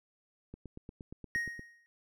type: click train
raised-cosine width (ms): 3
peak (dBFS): -32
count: 10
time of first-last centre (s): 0.54-1.594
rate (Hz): 8.54
type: tone with exponential decay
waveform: triangle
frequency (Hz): 1872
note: A#6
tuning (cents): +7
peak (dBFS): -26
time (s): 1.35-1.86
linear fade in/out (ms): 0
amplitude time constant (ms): 110
effects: none